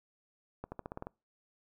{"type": "accelerating click train", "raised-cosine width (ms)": 1, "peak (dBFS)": -26, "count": 8, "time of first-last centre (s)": [0.64, 1.07], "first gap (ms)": 80, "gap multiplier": 0.91, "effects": ["noise-tail reverb RT60 0.3 s tail -26 dB re dry"]}